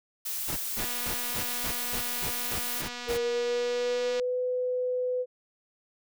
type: noise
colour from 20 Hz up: blue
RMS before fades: -33 dBFS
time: 0.25-2.82 s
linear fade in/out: 10 ms
type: noise bursts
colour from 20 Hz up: pink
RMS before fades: -35 dBFS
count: 10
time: 0.47-3.18 s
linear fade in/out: 20 ms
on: 100 ms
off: 190 ms
type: click train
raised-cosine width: 0.2 ms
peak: -21 dBFS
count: 829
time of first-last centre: 0.79-4.197 s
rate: 243 Hz
type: tone with pitch glide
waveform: sine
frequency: 473.3 to 501.4 Hz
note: A#4 to B4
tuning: +26 to +26 cents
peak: -26 dBFS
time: 3.06-5.26 s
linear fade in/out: 50 ms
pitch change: +100 cents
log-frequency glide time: 3.17-4.38 s
effects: none